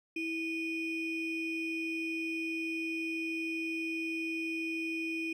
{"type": "ring-modulated tone", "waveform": "triangle", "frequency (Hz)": 1396.9, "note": "F6", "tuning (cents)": 0, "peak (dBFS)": -28, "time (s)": [0.16, 5.33], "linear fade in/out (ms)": 5, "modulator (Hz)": 1070, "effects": []}